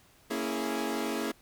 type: chord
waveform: sawtooth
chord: A# half-diminished seventh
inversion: none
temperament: equal with one note detuned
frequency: 230.4 / 277.2 / 329.6 / 415.3 Hz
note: A#3 / C#4 / E4 / G#4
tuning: -20 / 0 / 0 / 0 cents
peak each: -32 dBFS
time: 0.3-1.32 s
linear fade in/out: 10 ms
effects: pink hiss -61 dBFS RMS until 1.41 s